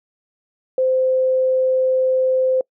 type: tone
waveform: sine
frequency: 518 Hz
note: C5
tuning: 17 cents flat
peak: -14 dBFS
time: 0.78-2.61 s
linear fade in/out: 2 ms
effects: noise-tail reverb RT60 0.1 s tail -26 dB re dry